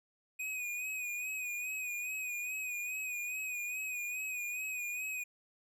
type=tone with vibrato; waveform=square; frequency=2489 Hz; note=D#7; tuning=in tune; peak=-37 dBFS; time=0.39-5.24 s; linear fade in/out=10 ms; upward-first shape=sine; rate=2.4 Hz; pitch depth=48 cents each way; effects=none